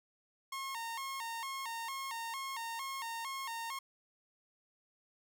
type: tone with vibrato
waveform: sawtooth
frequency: 996 Hz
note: B5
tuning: 14 cents sharp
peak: -35 dBFS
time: 0.52-3.79 s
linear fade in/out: 5 ms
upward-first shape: square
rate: 2.2 Hz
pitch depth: 140 cents each way
effects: none